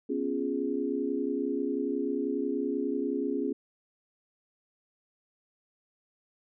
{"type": "chord", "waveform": "sine", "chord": "C# dominant seventh", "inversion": "third", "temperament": "equal", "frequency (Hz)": [246.9, 277.2, 349.2, 415.3], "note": ["B3", "C#4", "E#4", "G#4"], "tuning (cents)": [0, 0, 0, 0], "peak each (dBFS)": [-35, -31, -35, -33], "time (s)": [0.09, 3.53], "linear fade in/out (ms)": 10, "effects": []}